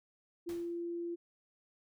sine tone, 342.7 Hz, F4, 33 cents flat, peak -36 dBFS, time 0.46-1.16 s, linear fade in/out 20 ms
pink noise with exponential decay, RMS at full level -49 dBFS, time 0.49-0.83 s, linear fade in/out 0 ms, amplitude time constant 73 ms
effects none

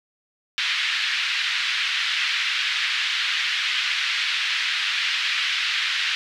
white band-pass noise, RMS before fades -24 dBFS, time 0.58-6.15 s, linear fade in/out 0 ms, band 1600 to 3700 Hz, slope 24 dB/octave, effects none

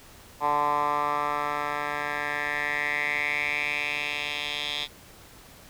10% pulse tone with band-pass filter sweep, 146.83 Hz, D3, in tune, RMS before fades -28 dBFS, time 0.4-4.88 s, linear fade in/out 50 ms, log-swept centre 970 to 3400 Hz, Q 4.8, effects pink hiss -50 dBFS RMS until 5.69 s

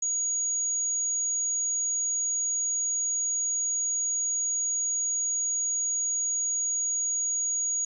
sine tone, 6730 Hz, G#8, 22 cents sharp, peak -25 dBFS, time 0.02-7.85 s, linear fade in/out 5 ms, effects none

